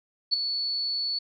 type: tone with ADSR envelope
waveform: sine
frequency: 4435 Hz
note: C#8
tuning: in tune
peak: -17 dBFS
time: 0.31-1.19 s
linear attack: 25 ms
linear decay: 9 ms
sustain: -9 dB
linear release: 8 ms
effects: none